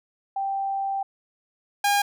sine / sawtooth tone pair in turn, 784 / 811.2 Hz, G5 / G#5, 0 / -41 cents, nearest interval minor second, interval 59 cents, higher second, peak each -24 / -15 dBFS, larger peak second, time 0.36-1.03 / 1.84-2.02 s, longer first, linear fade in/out 5 ms, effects none

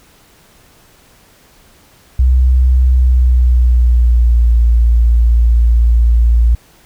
sine tone with pitch glide, 63.5 to 57.89 Hz, B1 to A#1, +49 to -11 cents, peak -6 dBFS, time 2.19-6.55 s, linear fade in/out 5 ms, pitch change -160 cents, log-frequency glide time 2.89-4.55 s, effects pink hiss -47 dBFS RMS until 6.85 s

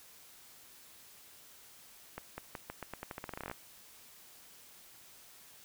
accelerating click train, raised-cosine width 0.5 ms, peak -25 dBFS, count 19, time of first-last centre 2.18-3.514 s, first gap 200 ms, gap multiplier 0.86, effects white hiss -57 dBFS RMS until 5.64 s

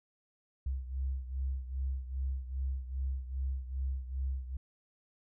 sine beating tone pair, 65.41 / 67.91 Hz, C2 / C#2, 0 / -35 cents, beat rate 2.5 Hz, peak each -34 / -39 dBFS, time 0.66-4.57 s, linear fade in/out 5 ms, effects none

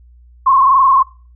sine tone with frequency modulation, 1071 Hz, C6, 40 cents sharp, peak -7 dBFS, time 0.46-1.03 s, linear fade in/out 10 ms, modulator 22.8 Hz, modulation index 2, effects noise-tail reverb RT60 0.4 s tail -24 dB re dry + added 60 Hz sine -41 dBFS peak until 1.35 s

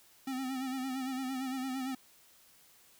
square tone with vibrato, 261.6 Hz, C4, in tune, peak -35 dBFS, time 0.27-1.95 s, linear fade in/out 5 ms, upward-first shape sine, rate 8.8 Hz, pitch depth 55 cents each way, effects white hiss -62 dBFS RMS until 2.99 s

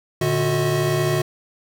square tone cluster, 116.7 / 147.9 / 365.2 / 638 Hz, A#2 / D3 / F#4 / D#5, +2 / +13 / -23 / +43 cents, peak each -27 / -23 / -23 / -27 dBFS, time 0.21-1.22 s, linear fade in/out 5 ms, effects none

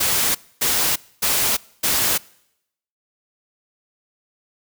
white noise bursts, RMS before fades -19 dBFS, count 4, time 0-2.18 s, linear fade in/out 10 ms, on 350 ms, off 260 ms, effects noise-tail reverb RT60 0.8 s tail -24 dB re dry

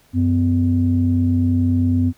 sine tone pair together, 94 / 252.7 Hz, F#2 / B3, +28 / +40 cents, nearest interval octave + perfect fourth, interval 1712 cents, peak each -16 dBFS, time 0.13-2.13 s, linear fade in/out 50 ms, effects tanh soft clip ceiling -6 dBFS + pink hiss -55 dBFS RMS until 2.17 s

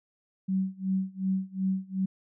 sine tone with tremolo, 190 Hz, F#3, 46 cents sharp, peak -23 dBFS, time 0.48-2.06 s, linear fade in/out 10 ms, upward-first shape sine, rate 2.7 Hz, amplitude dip 95%, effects none

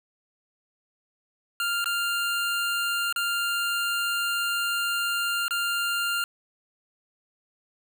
25% pulse tone with dropouts, 1396.9 Hz, F6, in tune, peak -21 dBFS, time 1.6-6.24 s, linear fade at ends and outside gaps 1 ms, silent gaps 1.843-1.858 / 3.126-3.161 / 5.481-5.508 s, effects none

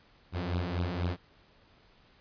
sawtooth beating tone pair, 86.2 / 90.3 Hz, F2 / F#2, -22 / -42 cents, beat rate 4.1 Hz, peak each -29 dBFS, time 0.32-1.17 s, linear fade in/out 50 ms, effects pink hiss -62 dBFS RMS until 2.2 s + resampled to 11025 Hz

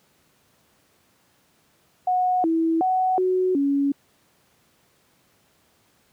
sine tone with pitch steps, 732 / 326.6 / 745 / 369.7 / 280.4 Hz, F#5 / E4 / F#5 / F#4 / C#4, -19 / -16 / +12 / -1 / +20 cents, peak -18 dBFS, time 2.07-3.92 s, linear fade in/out 5 ms, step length 370 ms, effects pink hiss -62 dBFS RMS until 6.12 s + high-pass 100 Hz 12 dB/octave

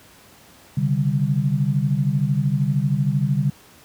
sine chord, C suspended second, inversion none, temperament equal with one note detuned, 133.87 / 146.83 / 196 Hz, C3 / D3 / G3, +40 / 0 / 0 cents, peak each -21 / -20 / -24 dBFS, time 0.77-3.5 s, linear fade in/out 5 ms, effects pink hiss -49 dBFS RMS until 3.84 s + high-pass 80 Hz 12 dB/octave

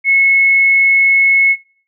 sine tone, 2188 Hz, C#7, 23 cents flat, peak -8 dBFS, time 0.04-1.56 s, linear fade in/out 50 ms, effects noise-tail reverb RT60 0.5 s tail -20 dB re dry

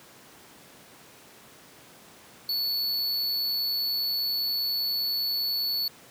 square tone, 4435 Hz, C#8, in tune, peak -26 dBFS, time 2.49-5.88 s, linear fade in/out 2 ms, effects pink hiss -51 dBFS RMS until 6.1 s + high-pass 150 Hz 12 dB/octave

